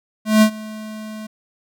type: tone with ADSR envelope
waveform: square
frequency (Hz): 216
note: A3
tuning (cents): -32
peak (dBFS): -8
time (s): 0.25-1.27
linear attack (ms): 170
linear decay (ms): 81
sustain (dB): -22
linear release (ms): 9
effects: none